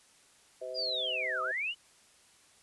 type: harmonic tone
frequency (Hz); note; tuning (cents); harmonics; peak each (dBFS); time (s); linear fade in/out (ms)
127.9; C3; -39; 3 / 4 / 5; -47 / -40 / -40; 0.61-1.52; 10
type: linear two-way sweep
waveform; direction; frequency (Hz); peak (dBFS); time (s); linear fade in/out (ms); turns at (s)
sine; down then up; 4978 to 1197 to 3035; -31; 0.74-1.75; 50; 1.42
effects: white hiss -62 dBFS RMS until 2.62 s + resampled to 24000 Hz